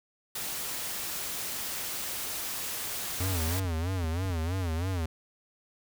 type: noise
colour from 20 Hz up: white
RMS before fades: -35 dBFS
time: 0.35-3.6 s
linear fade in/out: 5 ms
type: tone with vibrato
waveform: square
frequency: 87.2 Hz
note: F2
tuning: 2 cents flat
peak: -29 dBFS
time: 3.2-5.06 s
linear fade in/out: 5 ms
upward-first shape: sine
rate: 3.1 Hz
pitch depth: 160 cents each way
type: clicks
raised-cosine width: 5 ms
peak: -30 dBFS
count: 5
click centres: 3.478 / 3.649 / 4.043 / 4.257 / 4.301 s
effects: none